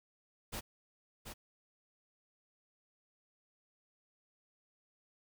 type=noise with echo; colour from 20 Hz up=pink; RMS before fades=-41 dBFS; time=0.52-0.61 s; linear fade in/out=20 ms; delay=730 ms; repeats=1; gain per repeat=-6 dB; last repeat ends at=1.34 s; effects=none